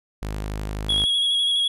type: tone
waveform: sawtooth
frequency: 51.91 Hz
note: G#1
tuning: in tune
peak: -23 dBFS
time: 0.22-1.05 s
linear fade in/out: 0 ms
type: tone with vibrato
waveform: triangle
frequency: 3322 Hz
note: G#7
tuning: in tune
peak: -17 dBFS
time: 0.89-1.68 s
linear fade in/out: 5 ms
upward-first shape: square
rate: 12 Hz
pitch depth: 19 cents each way
effects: resampled to 32000 Hz